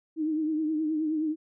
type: tone with vibrato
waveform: sine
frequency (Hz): 311.1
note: D#4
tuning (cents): 0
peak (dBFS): -25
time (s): 0.16-1.36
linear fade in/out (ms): 50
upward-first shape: triangle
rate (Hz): 9.5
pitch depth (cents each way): 67
effects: none